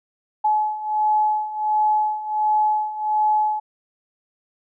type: beating tone pair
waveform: sine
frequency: 852 / 853.4 Hz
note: G#5 / G#5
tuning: +44 / +47 cents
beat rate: 1.4 Hz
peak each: -23 / -19 dBFS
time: 0.44-3.6 s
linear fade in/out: 10 ms
effects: none